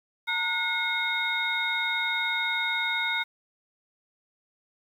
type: tone cluster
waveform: sine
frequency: 914 / 1451 / 2160 / 3713 Hz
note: A#5 / F#6 / C#7 / A#7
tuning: -34 / -34 / -45 / -8 cents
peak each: -34 / -31 / -28 / -31 dBFS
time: 0.27-3.24 s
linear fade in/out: 20 ms
effects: 9-bit